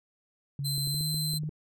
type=tone with pitch glide; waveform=sine; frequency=140.2 to 152.89 Hz; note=C#3 to D#3; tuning=+20 to -30 cents; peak=-30 dBFS; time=0.59-1.49 s; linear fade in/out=2 ms; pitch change=+150 cents; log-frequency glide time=0.88-1.03 s
type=tone; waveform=sawtooth; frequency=4087 Hz; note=C8; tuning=41 cents flat; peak=-28 dBFS; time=0.64-1.39 s; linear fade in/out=20 ms
type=clicks; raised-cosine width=3 ms; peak=-31 dBFS; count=8; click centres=0.78 / 0.874 / 0.944 / 1.009 / 1.144 / 1.337 / 1.435 / 1.492 s
effects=none